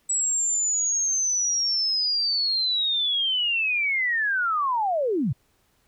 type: linear sweep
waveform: sine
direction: down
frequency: 7840 to 103.83 Hz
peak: -21 dBFS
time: 0.09-5.33 s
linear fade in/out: 10 ms
effects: pink hiss -66 dBFS RMS until 5.87 s